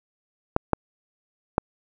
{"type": "clicks", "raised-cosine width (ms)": 1, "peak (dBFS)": -4, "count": 3, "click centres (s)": [0.564, 0.733, 1.581], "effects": []}